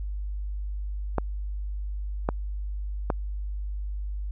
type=clicks; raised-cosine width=1 ms; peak=-10 dBFS; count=3; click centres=1.183 / 2.289 / 3.102 s; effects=added 50 Hz sine -29 dBFS peak until 4.31 s